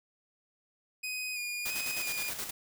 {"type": "tone with vibrato", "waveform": "sawtooth", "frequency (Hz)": 2470, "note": "D#7", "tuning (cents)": -13, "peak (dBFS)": -31, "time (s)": [1.03, 2.3], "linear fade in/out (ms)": 10, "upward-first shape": "square", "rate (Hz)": 1.5, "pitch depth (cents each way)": 24}
{"type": "noise with tremolo", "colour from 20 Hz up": "white", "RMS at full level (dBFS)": -36, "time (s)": [1.65, 2.51], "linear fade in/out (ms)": 10, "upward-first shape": "square", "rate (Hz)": 9.5, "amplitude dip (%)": 50}
{"effects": []}